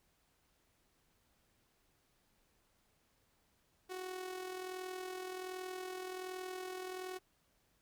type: tone with amplitude modulation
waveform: sawtooth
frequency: 370 Hz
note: F#4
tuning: in tune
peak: -36 dBFS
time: 3.89-7.19 s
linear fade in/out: 20 ms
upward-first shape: sine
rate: 41.3 Hz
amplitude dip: 50%
effects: pink hiss -75 dBFS RMS until 7.81 s